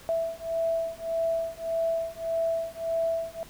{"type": "beating tone pair", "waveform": "sine", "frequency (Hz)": [659.3, 661], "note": ["E5", "E5"], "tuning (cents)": [0, 5], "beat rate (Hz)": 1.7, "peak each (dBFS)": -29, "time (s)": [0.09, 3.43], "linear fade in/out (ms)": 0, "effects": ["pink hiss -50 dBFS RMS until 3.49 s"]}